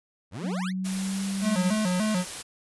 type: exponential sweep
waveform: 25% pulse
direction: up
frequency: 77.78 to 2367 Hz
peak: -30 dBFS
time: 0.31-0.73 s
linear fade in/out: 50 ms
type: tone with pitch glide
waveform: sine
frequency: 184.8 to 195 Hz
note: F#3 to G3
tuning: -2 to -9 cents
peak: -27 dBFS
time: 0.4-1.77 s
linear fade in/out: 50 ms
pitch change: +93 cents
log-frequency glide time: 0.63-1.25 s
type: noise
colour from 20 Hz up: white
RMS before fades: -36 dBFS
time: 0.84-2.43 s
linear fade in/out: 20 ms
type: tone with vibrato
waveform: square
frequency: 197.4 Hz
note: G3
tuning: 12 cents sharp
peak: -24 dBFS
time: 1.41-2.25 s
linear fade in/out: 50 ms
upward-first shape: square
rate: 3.4 Hz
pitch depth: 150 cents each way
effects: resampled to 24000 Hz